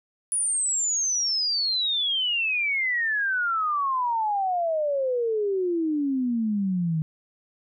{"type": "exponential sweep", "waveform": "sine", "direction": "down", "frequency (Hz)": [9900, 154.5], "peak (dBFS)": -22, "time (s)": [0.32, 7.02], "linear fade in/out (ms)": 0, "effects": []}